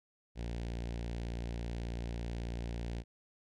sawtooth tone with notch filter, 58.27 Hz, A#1, in tune, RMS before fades -39 dBFS, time 0.35-3.04 s, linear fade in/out 50 ms, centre 1200 Hz, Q 1.2, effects low-pass 6000 Hz 12 dB/octave

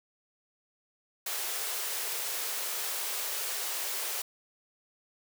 white high-pass noise, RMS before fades -34 dBFS, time 1.26-4.22 s, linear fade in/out 5 ms, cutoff 360 Hz, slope 96 dB/octave, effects none

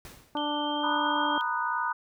pink noise with exponential decay, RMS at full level -43 dBFS, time 0.05-0.56 s, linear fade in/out 1 ms, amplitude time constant 110 ms
harmonic tone, 294.9 Hz, D4, 7 cents sharp, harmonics 1 / 2 / 3 / 4 / 5, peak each -32 / -36 / -31 / -38 / -44 dBFS, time 0.35-1.38 s, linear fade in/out 2 ms
sine tone with pitch glide, 3136 to 3202 Hz, G7 to G7, 0 to +36 cents, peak -34 dBFS, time 0.37-1.41 s, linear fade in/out 0 ms, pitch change +36 cents, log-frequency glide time 0.62-0.99 s
sine chord, B major seventh, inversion third, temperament just, 926 / 987.8 / 1234.7 / 1481.6 Hz, A#5 / B5 / D#6 / F#6, -12 / 0 / -14 / +2 cents, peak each -32 dBFS, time 0.83-1.93 s, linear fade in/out 10 ms
effects none

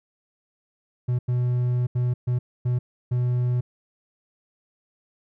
triangle tone bursts at uneven times, 123.47 Hz, B2, in tune, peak -18 dBFS, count 6, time 1.08-1.19 / 1.28-1.87 / 1.95-2.14 / 2.27-2.39 / 2.65-2.79 / 3.11-3.61 s, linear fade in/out 10 ms, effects none

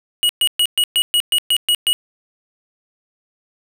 square tone bursts, 2905 Hz, F#7, 32 cents flat, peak -13 dBFS, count 10, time 0.23-1.93 s, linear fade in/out 0 ms, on 62 ms, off 120 ms, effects none

